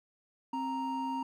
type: tone pair together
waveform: triangle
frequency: 264.4 / 932.3 Hz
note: C4 / A#5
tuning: +18 / 0 cents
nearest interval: octave + minor seventh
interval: 2182 cents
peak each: -34 / -32 dBFS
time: 0.53-1.23 s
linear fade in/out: 5 ms
effects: none